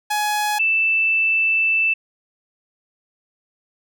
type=tone pair in turn; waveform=sawtooth / sine; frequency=840 / 2648 Hz; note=G#5 / E7; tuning=+19 / +7 cents; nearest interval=octave + minor sixth; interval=1988 cents; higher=second; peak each=-15 dBFS; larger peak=neither; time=0.1-0.59 / 0.59-1.94 s; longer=second; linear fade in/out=10 ms; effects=none